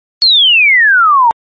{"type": "exponential sweep", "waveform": "sine", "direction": "down", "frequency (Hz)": [4435, 890], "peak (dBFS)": -4, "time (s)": [0.22, 1.31], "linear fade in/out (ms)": 0, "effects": ["MP3 32 kbps"]}